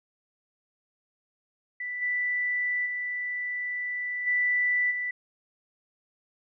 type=tone with level steps; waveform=sine; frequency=1977 Hz; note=B6; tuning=1 cent sharp; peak=-31 / -25 / -29 / -22 / -28 dBFS; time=1.8-5.11 s; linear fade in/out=5 ms; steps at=2.01 / 2.85 / 4.26 / 4.9 s; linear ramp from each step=20 ms; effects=none